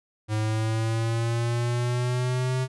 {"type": "exponential sweep", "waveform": "square", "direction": "up", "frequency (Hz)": [107.2, 130], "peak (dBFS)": -24, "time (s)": [0.28, 2.68], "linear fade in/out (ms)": 50, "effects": ["resampled to 24000 Hz"]}